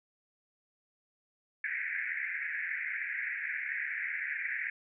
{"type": "band-pass noise", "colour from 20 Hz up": "pink", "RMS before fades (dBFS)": -36, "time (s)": [1.64, 4.7], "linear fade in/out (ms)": 2, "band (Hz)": [1600, 2300], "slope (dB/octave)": 96, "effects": []}